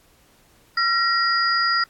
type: tone cluster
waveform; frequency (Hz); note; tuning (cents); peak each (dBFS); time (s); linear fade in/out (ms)
sine; 1366 / 1890 / 4882; F6 / A#6 / D#8; -39 / +23 / -34; -20 / -23 / -23; 0.77-1.84; 5
effects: pink hiss -57 dBFS RMS until 1.89 s + AAC 64 kbps